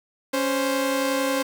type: tone pair together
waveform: sawtooth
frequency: 277.2 / 523.3 Hz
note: C#4 / C5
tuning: 0 / 0 cents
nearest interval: major seventh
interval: 1100 cents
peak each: -21 / -20 dBFS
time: 0.33-1.43 s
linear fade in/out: 10 ms
effects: 7-bit